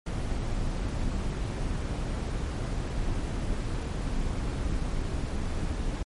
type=noise with amplitude modulation; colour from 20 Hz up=brown; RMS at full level=-28 dBFS; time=0.06-6.03 s; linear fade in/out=5 ms; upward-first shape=sine; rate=232 Hz; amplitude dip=40%; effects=MP3 48 kbps